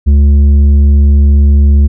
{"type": "tone with tanh clipping", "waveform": "sine", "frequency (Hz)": 71.3, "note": "C#2", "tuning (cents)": 49, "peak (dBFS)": -4, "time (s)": [0.06, 1.88], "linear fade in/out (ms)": 20, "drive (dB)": 7, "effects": []}